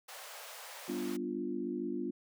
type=high-pass noise; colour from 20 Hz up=pink; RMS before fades=-48 dBFS; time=0.08-1.17 s; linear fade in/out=10 ms; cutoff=510 Hz; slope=48 dB/octave
type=chord; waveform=sine; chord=G dominant seventh; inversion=none; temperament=equal; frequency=196 / 246.9 / 293.7 / 349.2 Hz; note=G3 / B3 / D4 / F4; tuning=0 / 0 / 0 / 0 cents; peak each=-43 / -39 / -40 / -38 dBFS; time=0.88-2.11 s; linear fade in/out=10 ms
effects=none